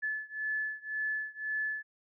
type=beating tone pair; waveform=sine; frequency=1728 / 1729.9 Hz; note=A6 / A6; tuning=-32 / -30 cents; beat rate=1.9 Hz; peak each=-35 / -36 dBFS; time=0.02-1.83 s; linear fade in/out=20 ms; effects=none